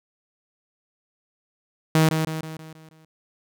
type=tone with echo; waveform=sawtooth; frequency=158.5 Hz; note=D#3; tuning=32 cents sharp; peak=-11 dBFS; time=1.95-2.09 s; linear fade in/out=2 ms; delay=160 ms; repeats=6; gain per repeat=-6 dB; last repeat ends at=3.05 s; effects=none